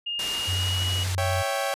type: tone with pitch glide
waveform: sine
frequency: 2833 to 2908 Hz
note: F7 to F#7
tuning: +24 to -31 cents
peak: -27 dBFS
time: 0.06-1.04 s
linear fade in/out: 10 ms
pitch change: +45 cents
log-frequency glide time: 0.31-0.81 s
type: low-pass noise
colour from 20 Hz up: white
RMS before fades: -34 dBFS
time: 0.19-1.15 s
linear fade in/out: 2 ms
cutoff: 7100 Hz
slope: 12 dB/octave
type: tone with vibrato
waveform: sine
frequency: 92.5 Hz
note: F#2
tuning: in tune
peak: -25 dBFS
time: 0.47-1.43 s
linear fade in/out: 20 ms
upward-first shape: square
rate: 12 Hz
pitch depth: 18 cents each way
type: chord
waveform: sawtooth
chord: C# diminished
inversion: none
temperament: equal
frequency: 554.4 / 659.3 / 784 Hz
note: C#5 / E5 / G5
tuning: 0 / 0 / 0 cents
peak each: -24 / -28 / -25 dBFS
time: 1.18-1.74 s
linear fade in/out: 0 ms
effects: resampled to 32000 Hz